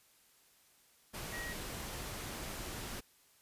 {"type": "tone in noise", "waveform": "sine", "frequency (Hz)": 1900, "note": "A#6", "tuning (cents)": 33, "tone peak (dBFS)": -42, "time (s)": [1.32, 1.54], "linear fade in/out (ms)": 20, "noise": "pink", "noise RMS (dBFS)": -43, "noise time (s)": [1.13, 3.01], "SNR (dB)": -2, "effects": ["white hiss -67 dBFS RMS until 3.41 s", "resampled to 32000 Hz"]}